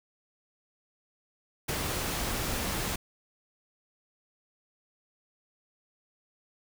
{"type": "noise with ADSR envelope", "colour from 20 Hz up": "pink", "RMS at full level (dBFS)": -30, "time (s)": [1.68, 2.96], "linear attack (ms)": 10, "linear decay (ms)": 33, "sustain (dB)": -2, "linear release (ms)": 6, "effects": []}